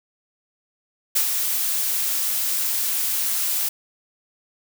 blue noise with ADSR envelope, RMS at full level -18 dBFS, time 1.15-3.69 s, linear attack 12 ms, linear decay 91 ms, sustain -5 dB, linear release 7 ms, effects none

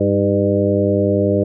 harmonic tone with a mistuned harmonic, 100 Hz, G2, 35 cents sharp, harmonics 1 / 2 / 3 / 4 / 5 / 6, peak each -20 / -20 / -20 / -20 / -20 / -20 dBFS, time 0-1.44 s, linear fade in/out 10 ms, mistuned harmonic 3, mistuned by +53 cents, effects none

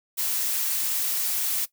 blue noise, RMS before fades -26 dBFS, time 0.17-1.66 s, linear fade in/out 20 ms, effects noise-tail reverb RT60 0.1 s tail -17 dB re dry

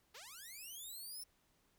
5% pulse linear sweep, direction up, 381.3 to 5400 Hz, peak -40 dBFS, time 0.14-1.24 s, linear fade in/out 10 ms, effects pink hiss -75 dBFS RMS until 1.78 s

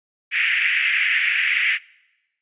pink band-pass noise, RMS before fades -20 dBFS, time 0.31-1.79 s, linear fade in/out 50 ms, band 1800 to 2700 Hz, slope 48 dB/octave, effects noise-tail reverb RT60 1.0 s tail -24 dB re dry + resampled to 8000 Hz

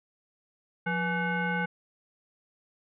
sine tone with frequency modulation, 842 Hz, G#5, 24 cents sharp, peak -26 dBFS, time 0.86-1.66 s, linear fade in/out 10 ms, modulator 665 Hz, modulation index 1.7, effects none

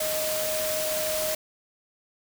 sine tone in noise, 622.3 Hz, D#5, in tune, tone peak -28 dBFS, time 0-1.35 s, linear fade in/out 5 ms, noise white, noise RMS -30 dBFS, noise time 0-1.35 s, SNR -1 dB, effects none

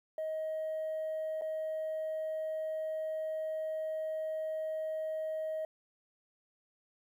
sine tone with dropouts, 630 Hz, D#5, 21 cents sharp, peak -32 dBFS, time 0.18-5.65 s, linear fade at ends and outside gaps 2 ms, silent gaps 1.412-1.419 s, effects tanh soft clip ceiling -31 dBFS + 11-bit

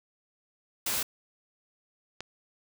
white noise, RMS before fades -30 dBFS, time 0.86-1.03 s, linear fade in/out 5 ms
click, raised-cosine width 0.2 ms, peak -19 dBFS, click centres 2.206 s
effects none

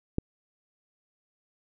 click, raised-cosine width 3 ms, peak -13 dBFS, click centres 0.184 s, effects none

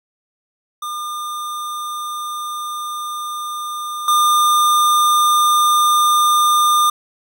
square tone with level steps, 1205 Hz, D6, 44 cents sharp, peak -24 / -12 dBFS, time 0.82-6.9 s, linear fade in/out 5 ms, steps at 4.08 s, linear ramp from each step 2 ms, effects none

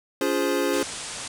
square chord, Db major seventh, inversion none, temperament equal with one note detuned, 284.5 / 349.2 / 415.3 / 523.3 Hz, Db4 / F4 / Ab4 / C5, +45 / 0 / 0 / 0 cents, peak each -28 dBFS, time 0.21-0.83 s, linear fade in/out 2 ms
white low-pass noise, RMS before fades -35 dBFS, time 0.73-1.28 s, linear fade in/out 5 ms, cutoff 9800 Hz, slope 96 dB/octave
effects none

